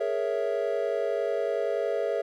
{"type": "chord", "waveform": "triangle", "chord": "A# half-diminished seventh", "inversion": "third", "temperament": "equal with one note detuned", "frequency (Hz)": [415.3, 466.2, 556, 659.3], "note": ["G#4", "A#4", "C#5", "E5"], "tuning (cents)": [0, 0, 5, 0], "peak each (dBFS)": -29, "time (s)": [0, 2.22], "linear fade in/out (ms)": 10, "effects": []}